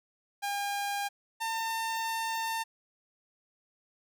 sawtooth tone pair in turn, 807 / 902.6 Hz, G#5 / A5, -50 / +44 cents, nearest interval major second, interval 194 cents, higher second, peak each -27 dBFS, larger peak neither, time 0.42-1.09 / 1.4-2.64 s, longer second, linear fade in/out 20 ms, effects none

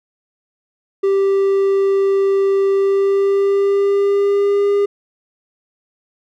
triangle tone with pitch glide, 392 to 404.4 Hz, G4 to G#4, 0 to -46 cents, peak -10 dBFS, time 1.03-4.86 s, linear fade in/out 10 ms, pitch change +54 cents, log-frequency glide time 2.72-4.73 s, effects none

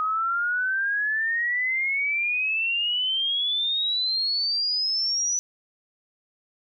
sine exponential sweep, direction up, 1252 to 5970 Hz, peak -22 dBFS, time 0-5.39 s, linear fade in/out 0 ms, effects none

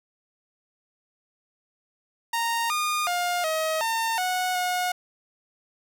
sawtooth tone with pitch steps, 927 / 1219 / 708 / 634 / 907 / 734 / 724 Hz, A#5 / D#6 / F5 / D#5 / A#5 / F#5 / F#5, -10 / -36 / +23 / +32 / -48 / -14 / -38 cents, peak -20 dBFS, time 2.33-4.92 s, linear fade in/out 5 ms, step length 370 ms, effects none

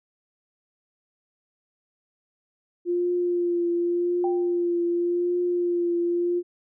sine tone with vibrato, 349.3 Hz, F4, in tune, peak -21 dBFS, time 2.85-6.43 s, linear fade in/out 50 ms, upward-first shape triangle, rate 0.88 Hz, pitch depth 27 cents each way
sine tone with exponential decay, 784 Hz, G5, in tune, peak -26 dBFS, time 4.24-4.65 s, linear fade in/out 2 ms, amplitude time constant 88 ms
effects none

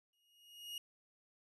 40% pulse tone with exponential growth, 2872 Hz, F7, 48 cents sharp, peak -40 dBFS, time 0.13-0.78 s, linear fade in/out 2 ms, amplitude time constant 140 ms, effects resampled to 32000 Hz

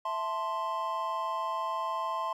triangle chord, A minor, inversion second, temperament equal, 659.3 / 880 / 1046.5 Hz, E5 / A5 / C6, 0 / 0 / 0 cents, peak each -36 / -35 / -30 dBFS, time 0.05-2.33 s, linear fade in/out 5 ms, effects none

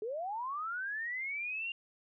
sine linear sweep, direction up, 408.5 to 2806 Hz, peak -35 dBFS, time 0.02-1.72 s, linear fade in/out 2 ms, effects none

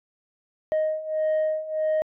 sine beating tone pair, 622.3 / 623.9 Hz, D#5 / D#5, 0 / +5 cents, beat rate 1.6 Hz, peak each -25 / -22 dBFS, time 0.72-2.02 s, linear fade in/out 0 ms, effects tanh soft clip ceiling -19 dBFS

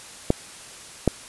clicks, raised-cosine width 2 ms, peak -3 dBFS, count 2, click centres 0.304 / 1.077 s, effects white hiss -42 dBFS RMS until 1.28 s + resampled to 24000 Hz

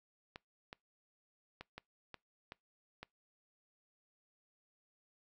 clicks, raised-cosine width 0.3 ms, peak -30 dBFS, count 7, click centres 0.359 / 0.729 / 1.61 / 1.78 / 2.143 / 2.521 / 3.03 s, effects noise-tail reverb RT60 0.2 s tail -25 dB re dry

